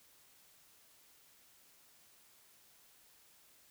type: silence
effects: white hiss -65 dBFS RMS until 3.7 s